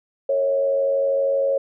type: tone with frequency modulation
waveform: sine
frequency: 549 Hz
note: C#5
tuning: 17 cents flat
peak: -17 dBFS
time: 0.29-1.58 s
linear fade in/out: 5 ms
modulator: 92.9 Hz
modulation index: 0.49
effects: none